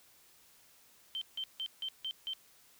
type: tone bursts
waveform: sine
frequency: 3116 Hz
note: G7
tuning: 11 cents flat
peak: -35 dBFS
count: 6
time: 1.15-2.334 s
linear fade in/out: 0 ms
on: 64 ms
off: 160 ms
effects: white hiss -63 dBFS RMS until 2.79 s